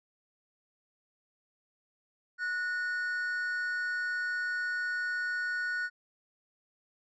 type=tone pair together; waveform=triangle; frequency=1467 / 1822.9 Hz; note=F#6 / A#6; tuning=-15 / -39 cents; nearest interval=major third; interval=376 cents; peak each=-29 / -38 dBFS; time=2.38-5.9 s; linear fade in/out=50 ms; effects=resampled to 16000 Hz